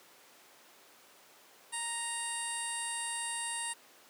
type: tone with low-pass filter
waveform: 15% pulse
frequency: 932.3 Hz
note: A#5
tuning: in tune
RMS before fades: -37 dBFS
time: 1.72-3.74 s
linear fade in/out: 20 ms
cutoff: 9000 Hz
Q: 8.4
effects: pink hiss -58 dBFS RMS until 4.09 s + high-pass 400 Hz 12 dB/octave